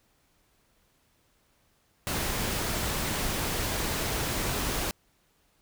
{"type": "noise", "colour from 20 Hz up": "pink", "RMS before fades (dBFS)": -30, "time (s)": [2.07, 4.91], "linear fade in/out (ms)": 0, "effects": ["pink hiss -68 dBFS RMS until 5.61 s"]}